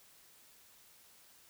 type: silence
effects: white hiss -62 dBFS RMS until 1.49 s